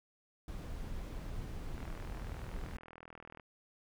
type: noise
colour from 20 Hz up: brown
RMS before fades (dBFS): -42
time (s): 0.48-2.77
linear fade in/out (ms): 2
type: click train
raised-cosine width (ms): 0.5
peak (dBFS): -35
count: 67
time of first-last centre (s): 1.78-3.398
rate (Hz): 40.8
effects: none